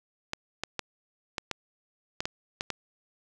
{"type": "clicks", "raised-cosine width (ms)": 0.2, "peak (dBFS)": -13, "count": 9, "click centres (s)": [0.334, 0.636, 0.793, 1.382, 1.513, 2.205, 2.255, 2.609, 2.703], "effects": []}